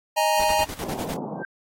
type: chord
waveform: square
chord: D# suspended fourth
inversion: none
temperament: equal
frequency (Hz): 622.3 / 830.6 / 932.3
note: D#5 / G#5 / A#5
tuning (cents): 0 / 0 / 0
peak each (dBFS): -24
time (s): 0.16-0.65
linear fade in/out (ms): 20
type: noise with tremolo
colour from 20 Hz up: pink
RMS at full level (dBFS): -34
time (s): 0.39-1.17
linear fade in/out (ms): 10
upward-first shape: square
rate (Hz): 10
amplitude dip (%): 70
type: band-pass noise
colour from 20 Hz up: pink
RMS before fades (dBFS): -32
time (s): 0.8-1.44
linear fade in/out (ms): 20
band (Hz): 140 to 980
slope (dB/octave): 48
type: tone with exponential growth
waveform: sine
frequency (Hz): 1568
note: G6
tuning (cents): 0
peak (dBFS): -27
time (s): 1.34-1.45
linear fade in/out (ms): 2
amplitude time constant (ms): 22
effects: AAC 48 kbps